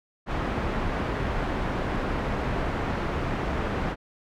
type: low-pass noise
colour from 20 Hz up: pink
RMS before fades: -28 dBFS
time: 0.26-3.96 s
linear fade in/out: 50 ms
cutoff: 1700 Hz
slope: 12 dB/octave
effects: none